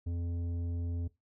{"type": "tone with tanh clipping", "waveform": "sine", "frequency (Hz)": 85.8, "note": "F2", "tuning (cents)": -30, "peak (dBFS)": -34, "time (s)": [0.06, 1.08], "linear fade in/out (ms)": 10, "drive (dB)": 10, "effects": ["noise-tail reverb RT60 0.2 s tail -19 dB re dry"]}